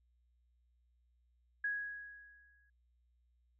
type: tone with exponential decay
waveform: sine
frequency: 1661.2 Hz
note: G#6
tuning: in tune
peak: -32 dBFS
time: 1.64-2.7 s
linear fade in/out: 5 ms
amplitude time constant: 230 ms
effects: added 60 Hz sine -70 dBFS peak until 3.59 s